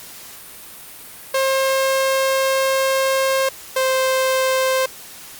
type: tone pair in turn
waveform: sawtooth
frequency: 534 / 523.3 Hz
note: C5 / C5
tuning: +35 / 0 cents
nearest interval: unison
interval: 35 cents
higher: first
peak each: -12 dBFS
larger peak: neither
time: 1.34-3.49 / 3.76-4.86 s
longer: first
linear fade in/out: 5 ms
effects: white hiss -38 dBFS RMS until 5.39 s + Opus 48 kbps